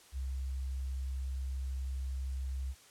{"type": "tone", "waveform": "sine", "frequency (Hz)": 66.1, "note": "C2", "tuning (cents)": 18, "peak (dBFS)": -34, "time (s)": [0.12, 2.75], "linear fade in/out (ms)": 50, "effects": ["white hiss -59 dBFS RMS until 2.9 s", "low-pass 10000 Hz 12 dB/octave"]}